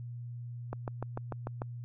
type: click train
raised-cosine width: 1 ms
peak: -22 dBFS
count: 7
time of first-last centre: 0.73-1.619 s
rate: 6.75 Hz
effects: added 120 Hz sine -39 dBFS peak until 1.84 s